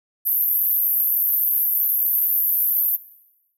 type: band-pass noise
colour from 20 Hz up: white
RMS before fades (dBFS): -20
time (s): 0.25-2.97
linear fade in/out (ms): 20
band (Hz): 12000 to 14000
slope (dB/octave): 96
effects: noise-tail reverb RT60 1.0 s tail -19 dB re dry